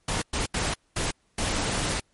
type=noise bursts at uneven times; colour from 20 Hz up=pink; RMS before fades=-27 dBFS; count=5; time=0.08-0.22 / 0.33-0.46 / 0.54-0.74 / 0.96-1.11 / 1.38-2 s; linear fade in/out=5 ms; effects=pink hiss -68 dBFS RMS until 2.13 s + MP3 48 kbps